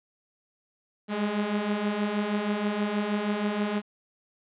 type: beating tone pair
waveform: sawtooth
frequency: 203 / 209.3 Hz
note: G#3 / G#3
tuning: -39 / +14 cents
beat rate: 6.3 Hz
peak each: -28 / -23 dBFS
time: 1.08-3.82 s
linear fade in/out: 50 ms
effects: resampled to 8000 Hz + 9-bit